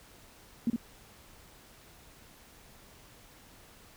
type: tone with echo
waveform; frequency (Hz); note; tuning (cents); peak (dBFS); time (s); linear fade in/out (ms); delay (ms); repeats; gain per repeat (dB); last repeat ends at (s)
sine; 233.1; A#3; 0; -24; 0.67-0.7; 2; 61; 1; -3; 0.761
effects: pink hiss -56 dBFS RMS until 3.96 s